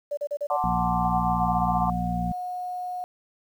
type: tone bursts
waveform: sine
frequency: 581 Hz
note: D5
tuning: 19 cents flat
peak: -25 dBFS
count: 5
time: 0.11-0.569 s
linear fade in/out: 10 ms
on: 63 ms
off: 36 ms
type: chord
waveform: sine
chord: D dominant seventh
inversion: first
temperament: equal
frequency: 740 / 880 / 1046.5 / 1174.7 Hz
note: F#5 / A5 / C6 / D6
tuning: 0 / 0 / 0 / 0 cents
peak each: -26 / -29 / -30 / -31 dBFS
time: 0.5-1.9 s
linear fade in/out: 2 ms
type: harmonic tone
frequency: 59.2 Hz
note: A#1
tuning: 27 cents sharp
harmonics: 1 / 2 / 3 / 4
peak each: -32 / -34 / -28 / -34 dBFS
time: 0.64-2.32 s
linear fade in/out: 0 ms
type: tone with pitch glide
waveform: sine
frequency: 749 to 724.7 Hz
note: F#5 to F#5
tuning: +21 to -36 cents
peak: -29 dBFS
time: 1.05-3.04 s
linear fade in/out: 0 ms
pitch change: -57 cents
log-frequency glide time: 1.2-1.47 s
effects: 9-bit